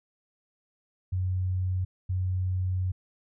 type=tone pair in turn; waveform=sine; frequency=92.3 / 92.3 Hz; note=F#2 / F#2; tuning=-4 / -4 cents; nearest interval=unison; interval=0 cents; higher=neither; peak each=-25 dBFS; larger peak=neither; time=1.12-1.85 / 2.09-2.92 s; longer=second; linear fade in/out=10 ms; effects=none